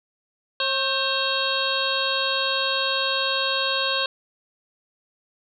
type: harmonic tone with a mistuned harmonic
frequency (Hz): 540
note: C#5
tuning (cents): -45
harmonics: 1 / 2 / 3 / 5 / 6 / 7 / 8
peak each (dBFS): -29 / -29 / -29 / -29 / -29 / -29 / -29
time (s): 0.6-4.06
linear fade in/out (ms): 2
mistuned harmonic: 3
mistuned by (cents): -57
effects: none